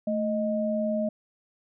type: tone pair together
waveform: sine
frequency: 220 / 622.3 Hz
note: A3 / D#5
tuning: 0 / 0 cents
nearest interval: octave + tritone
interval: 1800 cents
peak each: -27 dBFS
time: 0.07-1.09 s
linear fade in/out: 5 ms
effects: none